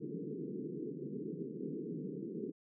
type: band-pass noise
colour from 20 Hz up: white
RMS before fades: -42 dBFS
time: 0-2.52 s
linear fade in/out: 20 ms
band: 140 to 450 Hz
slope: 96 dB/octave
effects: none